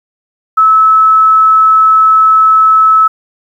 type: tone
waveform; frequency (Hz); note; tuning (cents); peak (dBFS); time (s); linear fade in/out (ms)
sine; 1300; E6; -24; -3; 0.57-3.08; 10
effects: 7-bit